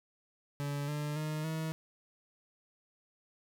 40% pulse tone with pitch steps, 143.3 / 148.44 / 153.76 / 159.28 Hz, D3 / D3 / D#3 / D#3, -42 / +19 / -20 / +41 cents, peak -33 dBFS, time 0.6-1.72 s, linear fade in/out 0 ms, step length 280 ms, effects none

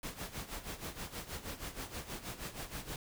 pink noise with tremolo, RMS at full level -41 dBFS, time 0.03-2.96 s, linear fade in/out 2 ms, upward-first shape sine, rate 6.3 Hz, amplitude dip 75%, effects none

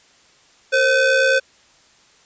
square ring-modulated tone, 497.7 Hz, B4, 13 cents sharp, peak -11 dBFS, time 0.72-1.4 s, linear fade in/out 20 ms, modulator 1030 Hz, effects white hiss -53 dBFS RMS until 2.25 s + resampled to 16000 Hz

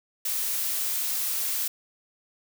blue noise, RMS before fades -28 dBFS, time 0.25-1.68 s, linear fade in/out 5 ms, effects none

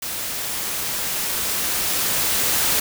white noise with level ramp, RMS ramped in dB -28 to -19 dBFS, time 0.02-2.8 s, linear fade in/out 5 ms, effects none

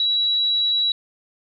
sine tone, 3903 Hz, B7, 21 cents flat, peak -17 dBFS, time 0-0.92 s, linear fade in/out 2 ms, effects none

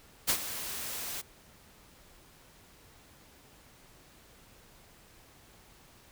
white noise with ADSR envelope, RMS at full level -25 dBFS, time 0.27-1.22 s, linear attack 25 ms, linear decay 76 ms, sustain -13 dB, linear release 17 ms, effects pink hiss -58 dBFS RMS until 6.11 s

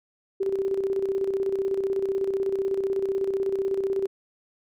sine tone with tremolo, 389 Hz, G4, 13 cents flat, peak -21 dBFS, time 0.4-4.07 s, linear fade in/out 10 ms, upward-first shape square, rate 16 Hz, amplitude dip 50%, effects none

